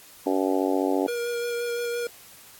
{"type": "harmonic tone", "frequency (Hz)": 94.8, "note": "F#2", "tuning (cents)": 43, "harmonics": [3, 4, 5, 6, 7, 8, 9], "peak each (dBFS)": [-25, -27, -29, -31, -32, -33, -34], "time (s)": [0.26, 1.07], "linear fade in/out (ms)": 5}
{"type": "tone with vibrato", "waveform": "square", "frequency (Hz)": 475.8, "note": "A#4", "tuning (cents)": 35, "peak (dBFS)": -27, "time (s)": [1.08, 2.07], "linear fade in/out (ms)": 2, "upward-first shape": "sine", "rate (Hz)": 5.8, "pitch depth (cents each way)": 13}
{"effects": ["white hiss -49 dBFS RMS until 2.59 s", "AAC 64 kbps"]}